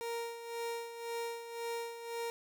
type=tone with tremolo; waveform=30% pulse; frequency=466.2 Hz; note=A#4; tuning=in tune; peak=-33 dBFS; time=0.01-2.3 s; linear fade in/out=0 ms; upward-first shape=sine; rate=1.9 Hz; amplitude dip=65%; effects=none